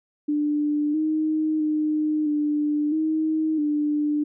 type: tone with pitch steps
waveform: sine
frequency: 296.3 / 311.3 / 305.8 / 297.2 / 314.4 / 297.1 Hz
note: D4 / D#4 / D#4 / D4 / D#4 / D4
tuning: +15 / +1 / -30 / +21 / +18 / +20 cents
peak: -20 dBFS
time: 0.28-4.24 s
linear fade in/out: 10 ms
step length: 660 ms
effects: none